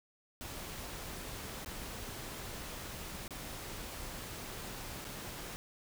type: noise with dropouts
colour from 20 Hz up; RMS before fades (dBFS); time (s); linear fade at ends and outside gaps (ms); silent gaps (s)
pink; -44; 0.41-5.56; 0; 1.647-1.66 / 3.279-3.307 / 5.044-5.05
effects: none